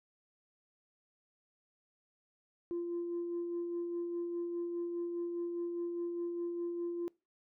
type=tone with tremolo; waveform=sine; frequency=344.9 Hz; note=F4; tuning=22 cents flat; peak=-32 dBFS; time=2.71-7.08 s; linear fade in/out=0 ms; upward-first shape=sine; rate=4.9 Hz; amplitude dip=35%; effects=noise-tail reverb RT60 0.3 s tail -26 dB re dry + tanh soft clip ceiling -31 dBFS